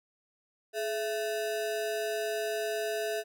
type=ring-modulated tone; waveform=square; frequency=546 Hz; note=C#5; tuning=26 cents flat; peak=-28 dBFS; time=0.73-3.24 s; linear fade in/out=50 ms; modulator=121 Hz; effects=none